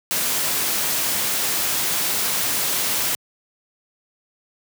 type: noise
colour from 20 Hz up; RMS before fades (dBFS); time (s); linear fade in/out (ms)
white; -22; 0.11-3.15; 0
effects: high-pass 100 Hz 12 dB/octave